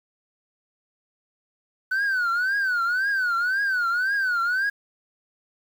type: tone with vibrato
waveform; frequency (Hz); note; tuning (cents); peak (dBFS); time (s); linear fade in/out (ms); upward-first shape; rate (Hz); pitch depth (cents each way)
sine; 1496; F#6; +19; -18; 1.91-4.7; 10; triangle; 1.9; 180
effects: tanh soft clip ceiling -20 dBFS + 8-bit